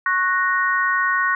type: chord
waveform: sine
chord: F# major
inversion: second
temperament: equal with one note detuned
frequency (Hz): 1099.8 / 1480 / 1864.7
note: C#6 / F#6 / A#6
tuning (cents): -14 / 0 / 0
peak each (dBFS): -21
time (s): 0.06-1.35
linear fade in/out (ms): 2
effects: none